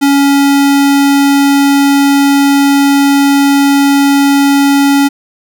square tone, 280 Hz, C#4, 18 cents sharp, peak -6 dBFS, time 0.01-5.09 s, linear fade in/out 20 ms, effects none

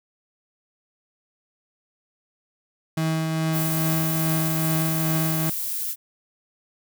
35% pulse tone with tremolo, 160.1 Hz, D#3, 50 cents sharp, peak -19 dBFS, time 2.97-5.5 s, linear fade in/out 5 ms, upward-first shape triangle, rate 2.4 Hz, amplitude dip 30%
violet noise, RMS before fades -28 dBFS, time 3.52-5.96 s, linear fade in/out 50 ms
effects none

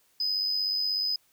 sine tone with amplitude modulation, 5020 Hz, D#8, 15 cents sharp, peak -21 dBFS, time 0.2-1.16 s, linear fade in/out 5 ms, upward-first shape sine, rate 96.5 Hz, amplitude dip 60%, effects tanh soft clip ceiling -22 dBFS + white hiss -66 dBFS RMS until 1.32 s

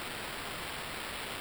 violet noise with sample-and-hold, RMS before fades -40 dBFS, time 0-1.4 s, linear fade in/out 0 ms, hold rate 6300 Hz, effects none

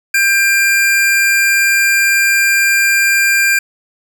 square tone pair together, 1590.9 / 2387 Hz, G6 / D7, +25 / +28 cents, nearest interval perfect fifth, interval 703 cents, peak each -13 dBFS, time 0.14-3.59 s, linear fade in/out 5 ms, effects none

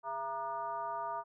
sine tone with frequency modulation, 939 Hz, A#5, 12 cents sharp, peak -35 dBFS, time 0.03-1.24 s, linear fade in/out 50 ms, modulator 265 Hz, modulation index 1.1, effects none

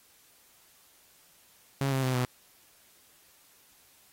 sawtooth tone with pitch steps, 137.4 / 133.18 / 129.09 / 125.13 Hz, C#3 / C3 / C3 / B2, -15 / +31 / -23 / +23 cents, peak -22 dBFS, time 1.81-2.25 s, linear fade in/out 2 ms, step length 110 ms, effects white hiss -61 dBFS RMS until 4.12 s + AAC 48 kbps

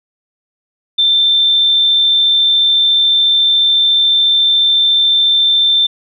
sine tone, 3563 Hz, A7, 21 cents sharp, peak -8 dBFS, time 0.98-5.87 s, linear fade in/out 10 ms, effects none

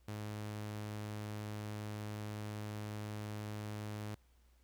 sawtooth tone, 105.5 Hz, G#2, 28 cents sharp, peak -37 dBFS, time 0.08-4.15 s, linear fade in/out 5 ms, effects added 60 Hz sine -65 dBFS peak until 4.63 s + pink hiss -75 dBFS RMS until 4.63 s

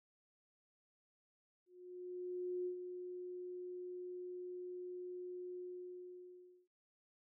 sine tone with ADSR envelope, 360.5 Hz, F#4, 45 cents flat, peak -37 dBFS, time 1.66-6.68 s, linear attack 1000 ms, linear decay 97 ms, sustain -7 dB, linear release 1100 ms, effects none

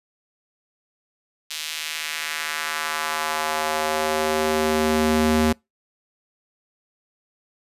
square tone with high-pass filter sweep, 77.78 Hz, D#2, in tune, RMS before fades -23 dBFS, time 1.5-5.53 s, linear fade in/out 10 ms, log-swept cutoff 3400 to 180 Hz, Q 1.3, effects noise-tail reverb RT60 0.2 s tail -26 dB re dry + resampled to 32000 Hz

